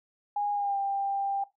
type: tone with pitch glide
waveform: sine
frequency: 821 to 792.6 Hz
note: G#5 to G5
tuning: -20 to +19 cents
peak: -26 dBFS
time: 0.36-1.44 s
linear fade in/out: 5 ms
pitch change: -61 cents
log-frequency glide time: 0.53-0.77 s
effects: noise-tail reverb RT60 0.2 s tail -18 dB re dry